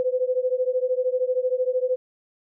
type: beating tone pair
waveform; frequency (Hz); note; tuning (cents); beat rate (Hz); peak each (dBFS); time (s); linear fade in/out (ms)
sine; 502 / 515; B4 / C5; +28 / -28; 13; -23 / -24; 0-1.96; 0
effects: none